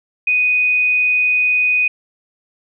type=tone; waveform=sine; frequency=2489 Hz; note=D#7; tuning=in tune; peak=-12 dBFS; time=0.27-1.88 s; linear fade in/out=5 ms; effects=none